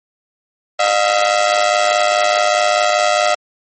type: ring-modulated tone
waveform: sawtooth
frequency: 659.3 Hz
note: E5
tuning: in tune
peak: -5 dBFS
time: 0.79-3.35 s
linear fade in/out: 10 ms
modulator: 52.4 Hz
effects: MP3 32 kbps